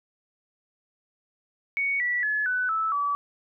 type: tone with pitch steps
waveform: sine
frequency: 2230 / 1952.6 / 1709.7 / 1497 / 1310.7 / 1147.7 Hz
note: C#7 / B6 / G#6 / F#6 / E6 / D6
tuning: +10 / -20 / +50 / +20 / -10 / -40 cents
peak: -23 dBFS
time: 1.77-3.15 s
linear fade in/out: 0 ms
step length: 230 ms
effects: none